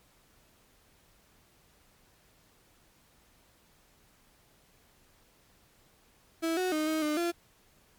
35% pulse tone with pitch steps, 327.8 / 368.1 / 308.7 / 314.5 / 301.8 / 343.3 Hz, E4 / F#4 / D#4 / D#4 / D4 / F4, -10 / -9 / -14 / +19 / +47 / -30 cents, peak -26 dBFS, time 6.42-7.32 s, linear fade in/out 20 ms, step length 150 ms, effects pink hiss -64 dBFS RMS until 7.98 s + MP3 96 kbps

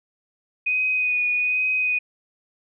sine tone with vibrato, 2489 Hz, D#7, in tune, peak -19 dBFS, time 0.66-1.99 s, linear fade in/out 10 ms, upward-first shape sine, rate 1.2 Hz, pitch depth 20 cents each way, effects none

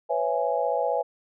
sine chord, C# minor seventh, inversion third, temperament just, 498.9 / 554.4 / 665.2 / 831.5 Hz, B4 / C#5 / E5 / G#5, +17 / 0 / +16 / +2 cents, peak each -28 dBFS, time 0.09-1.03 s, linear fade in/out 20 ms, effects none

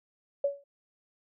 sine tone with exponential decay, 564 Hz, C#5, 30 cents sharp, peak -21 dBFS, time 0.44-0.64 s, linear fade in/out 5 ms, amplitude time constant 42 ms, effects none

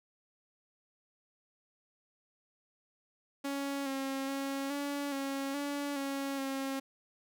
sawtooth tone with pitch steps, 278.5 / 270 / 274.3 / 284.7 / 274.1 / 285.7 / 275.5 / 270.4 Hz, C#4 / C#4 / C#4 / C#4 / C#4 / D4 / C#4 / C#4, +8 / -45 / -18 / +46 / -19 / -48 / -11 / -43 cents, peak -30 dBFS, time 3.44-6.8 s, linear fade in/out 10 ms, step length 420 ms, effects none

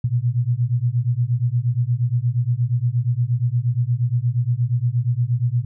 sine beating tone pair, 117 / 125.5 Hz, A#2 / B2, +7 / +28 cents, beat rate 8.5 Hz, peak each -20 dBFS, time 0.04-5.65 s, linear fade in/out 5 ms, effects none

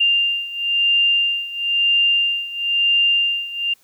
sine beating tone pair, 2794 / 2795 Hz, F7 / F7, 0 / +1 cents, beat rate 1 Hz, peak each -17 / -20 dBFS, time 0-3.74 s, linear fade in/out 10 ms, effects white hiss -57 dBFS RMS until 3.83 s

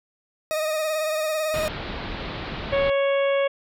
40% pulse tone with vibrato, 622.3 Hz, D#5, in tune, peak -22 dBFS, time 0.51-1.68 s, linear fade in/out 0 ms, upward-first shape sine, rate 18 Hz, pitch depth 35 cents each way
pink low-pass noise, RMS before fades -32 dBFS, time 1.54-2.9 s, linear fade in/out 2 ms, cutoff 4200 Hz, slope 48 dB/octave
harmonic tone, 554.4 Hz, C#5, in tune, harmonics 1 / 2 / 3 / 4 / 5 / 6, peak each -19 / -31 / -34 / -32 / -36 / -38 dBFS, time 2.72-3.48 s, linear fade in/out 10 ms
effects none

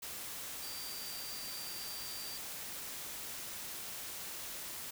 sine tone in noise, 4699 Hz, D8, in tune, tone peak -46 dBFS, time 0.62-2.38 s, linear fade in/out 10 ms, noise white, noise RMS -44 dBFS, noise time 0.02-4.91 s, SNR -5 dB, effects none

